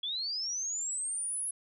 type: linear sweep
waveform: sine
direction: up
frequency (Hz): 3322 to 10740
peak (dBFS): -32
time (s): 0.03-1.51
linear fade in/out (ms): 5
effects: none